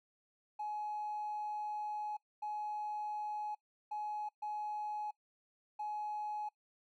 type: tone bursts at uneven times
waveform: triangle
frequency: 843 Hz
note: G#5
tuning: 26 cents sharp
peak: -34 dBFS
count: 5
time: 0.59-2.17 / 2.42-3.55 / 3.91-4.29 / 4.42-5.11 / 5.79-6.49 s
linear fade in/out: 10 ms
effects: noise-tail reverb RT60 0.1 s tail -24 dB re dry + tanh soft clip ceiling -34 dBFS